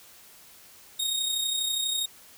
sawtooth tone with amplitude modulation, 3729 Hz, A#7, in tune, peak -21 dBFS, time 0.99-2.06 s, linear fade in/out 10 ms, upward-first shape sine, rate 32.3 Hz, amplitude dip 45%, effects white hiss -52 dBFS RMS until 2.37 s

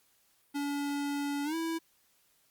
square tone with pitch glide, 285.5 to 328 Hz, D4 to E4, -49 to -9 cents, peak -32 dBFS, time 0.54-1.79 s, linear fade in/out 20 ms, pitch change +240 cents, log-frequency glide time 1.44-1.55 s, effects white hiss -69 dBFS RMS until 2.5 s + Opus 48 kbps

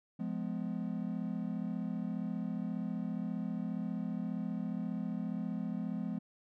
triangle chord, F diminished, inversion none, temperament just, 174.61 / 209.5 / 251.4 Hz, F3 / Ab3 / Cb4, 0 / +15 / +31 cents, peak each -37 / -36 / -38 dBFS, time 0.19-6.19 s, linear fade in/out 10 ms, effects none

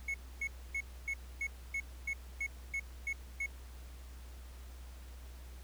triangle tone bursts, 2195 Hz, C#7, 18 cents flat, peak -32 dBFS, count 11, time 0.08-3.462 s, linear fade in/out 5 ms, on 62 ms, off 270 ms, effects added 62 Hz sine -47 dBFS peak until 5.63 s + pink hiss -59 dBFS RMS until 5.63 s

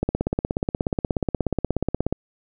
click train, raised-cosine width 2 ms, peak -8 dBFS, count 36, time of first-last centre 0.03-2.126 s, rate 16.7 Hz, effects none

